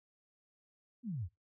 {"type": "exponential sweep", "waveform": "sine", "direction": "down", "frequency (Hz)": [261.6, 76.4], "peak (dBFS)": -36, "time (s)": [1.03, 1.29], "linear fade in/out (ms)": 50, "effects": ["noise-tail reverb RT60 0.2 s tail -21 dB re dry"]}